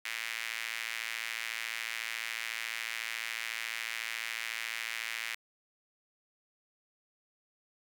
sawtooth tone with high-pass filter, 114 Hz, A#2, 38 cents flat, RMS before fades -38 dBFS, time 0.05-5.35 s, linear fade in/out 5 ms, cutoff 2100 Hz, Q 2.8, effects none

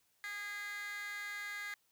15% pulse tone with high-pass filter, 410 Hz, G#4, 22 cents flat, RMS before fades -43 dBFS, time 0.24-1.74 s, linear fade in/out 0 ms, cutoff 1900 Hz, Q 6, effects white hiss -75 dBFS RMS until 1.91 s

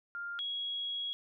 sine tone pair in turn, 1400 / 3318 Hz, F6 / G#7, +4 / -2 cents, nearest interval octave + minor third, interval 1494 cents, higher second, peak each -37 / -34 dBFS, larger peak second, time 0.15-0.39 / 0.39-1.13 s, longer second, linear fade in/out 0 ms, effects none

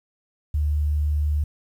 sine tone, 74.5 Hz, D2, 25 cents sharp, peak -19 dBFS, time 0.54-1.44 s, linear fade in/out 5 ms, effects 9-bit

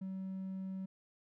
triangle tone, 190 Hz, F#3, 46 cents sharp, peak -36 dBFS, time 0.01-0.86 s, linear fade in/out 10 ms, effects tanh soft clip ceiling -33 dBFS

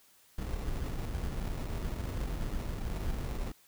brown noise with sample-and-hold, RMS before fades -35 dBFS, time 0.38-3.52 s, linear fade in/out 5 ms, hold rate 1575 Hz, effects white hiss -63 dBFS RMS until 3.67 s

